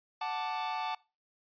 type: chord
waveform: 45% pulse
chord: D major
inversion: first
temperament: equal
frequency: 740 / 880 / 1174.7 Hz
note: F#5 / A5 / D6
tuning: 0 / 0 / 0 cents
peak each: -38 / -35 / -40 dBFS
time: 0.21-0.95 s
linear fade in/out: 5 ms
effects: noise-tail reverb RT60 0.3 s tail -23 dB re dry + resampled to 11025 Hz